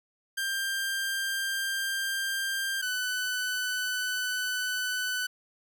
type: tone pair in turn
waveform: sawtooth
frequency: 1588 / 1498.9 Hz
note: G6 / F#6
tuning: +22 / +22 cents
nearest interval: minor second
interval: 100 cents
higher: first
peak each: -25 dBFS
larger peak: neither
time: 0.37-2.82 / 2.82-5.27 s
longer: neither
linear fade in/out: 10 ms
effects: none